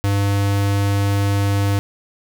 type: tone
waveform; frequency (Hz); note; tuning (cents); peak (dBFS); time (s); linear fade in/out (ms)
square; 100.1; G2; +37; -16; 0.04-1.79; 0
effects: none